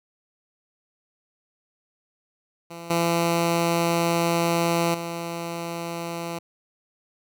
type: tone with level steps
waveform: 10% pulse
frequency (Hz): 169.1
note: E3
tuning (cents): +44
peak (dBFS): -28 / -12 / -21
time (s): 2.7-6.39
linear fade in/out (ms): 10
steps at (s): 2.9 / 4.94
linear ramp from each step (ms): 5
effects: none